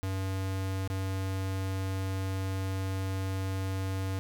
square tone with dropouts, 95.5 Hz, G2, 45 cents flat, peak -31 dBFS, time 0.03-4.19 s, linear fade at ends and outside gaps 0 ms, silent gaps 0.876-0.901 s, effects none

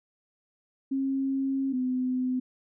sine tone pair in turn, 270 / 254.4 Hz, C#4 / C4, -45 / -48 cents, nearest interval minor second, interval 103 cents, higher first, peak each -25 dBFS, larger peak neither, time 0.91-1.73 / 1.73-2.4 s, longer first, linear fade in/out 10 ms, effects none

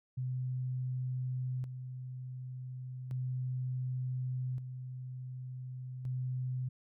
sine tone with tremolo, 127.6 Hz, C3, 43 cents flat, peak -33 dBFS, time 0.17-6.69 s, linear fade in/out 10 ms, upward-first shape square, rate 0.34 Hz, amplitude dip 55%, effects none

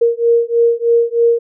sine beating tone pair, 465.9 / 469.1 Hz, A#4 / A#4, -1 / +11 cents, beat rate 3.2 Hz, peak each -13 dBFS, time 0.01-1.39 s, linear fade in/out 10 ms, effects none

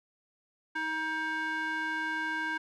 square tone with band-pass filter, 316.3 Hz, D#4, 29 cents sharp, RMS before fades -33 dBFS, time 0.75-2.58 s, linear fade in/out 10 ms, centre 1500 Hz, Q 3, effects none

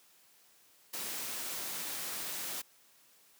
white noise, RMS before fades -39 dBFS, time 0.93-2.62 s, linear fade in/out 10 ms, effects white hiss -64 dBFS RMS until 3.39 s + high-pass 150 Hz 12 dB/octave

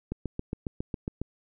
click train, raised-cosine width 3 ms, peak -18 dBFS, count 9, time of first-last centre 0.12-1.216 s, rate 7.3 Hz, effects none

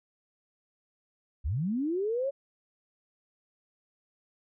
sine linear sweep, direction up, 55 to 567 Hz, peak -27 dBFS, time 1.44-2.31 s, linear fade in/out 20 ms, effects none

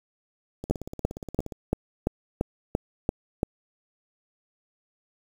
two click trains, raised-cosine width 2 ms, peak -22 / -9 dBFS, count 16 / 9, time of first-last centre 0.64-1.522 / 0.71-3.431 s, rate 17 / 2.94 Hz, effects 7-bit

